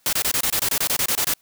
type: noise bursts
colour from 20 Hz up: white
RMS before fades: -21 dBFS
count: 14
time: 0.06-1.338 s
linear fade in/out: 2 ms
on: 69 ms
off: 24 ms
effects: white hiss -61 dBFS RMS until 1.41 s